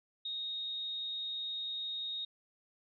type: tone with amplitude modulation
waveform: sine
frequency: 3729 Hz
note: A#7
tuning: in tune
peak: -35 dBFS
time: 0.25-2.25 s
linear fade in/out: 5 ms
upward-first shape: sine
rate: 225 Hz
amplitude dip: 25%
effects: none